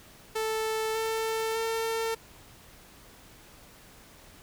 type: tone with pitch steps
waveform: sawtooth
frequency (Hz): 440 / 445.6 / 451.3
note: A4 / A4 / A4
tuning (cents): 0 / +22 / +44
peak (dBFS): -24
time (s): 0.35-2.15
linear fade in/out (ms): 10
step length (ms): 600
effects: pink hiss -53 dBFS RMS until 4.42 s